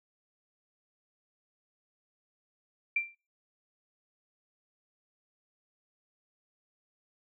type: tone with exponential decay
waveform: sine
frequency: 2359 Hz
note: D7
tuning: 7 cents sharp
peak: -23 dBFS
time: 2.96-3.15 s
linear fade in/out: 5 ms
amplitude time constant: 40 ms
effects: noise-tail reverb RT60 0.3 s tail -21 dB re dry